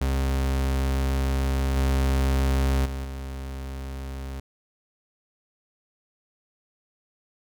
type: tone with level steps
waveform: 40% pulse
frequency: 66.9 Hz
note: C2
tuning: 39 cents sharp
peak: -21 / -19 / -28 / -31 dBFS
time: 0.01-4.4 s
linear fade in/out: 5 ms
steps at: 1.76 / 2.85 / 3.04 s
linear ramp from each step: 10 ms
effects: none